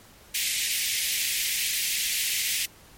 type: high-pass noise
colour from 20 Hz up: pink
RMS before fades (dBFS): -27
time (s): 0.34-2.66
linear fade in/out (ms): 10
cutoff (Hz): 2000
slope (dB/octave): 48
effects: pink hiss -52 dBFS RMS until 2.97 s + MP3 64 kbps